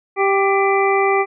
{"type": "harmonic tone with a mistuned harmonic", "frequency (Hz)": 392, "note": "G4", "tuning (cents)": 0, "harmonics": [1, 2, 3, 5, 6], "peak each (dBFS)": [-16, -19, -21, -23, -24], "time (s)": [0.16, 1.26], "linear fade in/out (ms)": 50, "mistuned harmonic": 5, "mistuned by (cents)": 40, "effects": []}